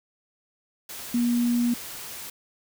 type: tone in noise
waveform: sine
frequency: 239.5 Hz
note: A#3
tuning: 47 cents sharp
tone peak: -20 dBFS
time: 1.14-1.74 s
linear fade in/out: 5 ms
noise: white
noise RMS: -38 dBFS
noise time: 0.89-2.3 s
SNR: +15 dB
effects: none